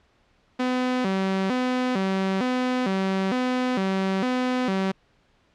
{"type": "tone with vibrato", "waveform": "sawtooth", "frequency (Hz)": 220, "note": "A3", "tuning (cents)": 0, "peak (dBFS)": -18, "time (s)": [0.59, 4.92], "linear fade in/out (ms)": 10, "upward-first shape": "square", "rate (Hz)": 1.1, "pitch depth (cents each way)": 240, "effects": ["pink hiss -63 dBFS RMS until 5.54 s", "low-pass 4000 Hz 12 dB/octave"]}